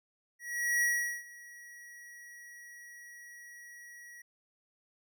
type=tone with ADSR envelope; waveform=square; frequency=1916 Hz; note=A#6; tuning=47 cents sharp; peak=-26 dBFS; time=0.39-4.22 s; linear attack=430 ms; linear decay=410 ms; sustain=-23 dB; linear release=6 ms; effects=none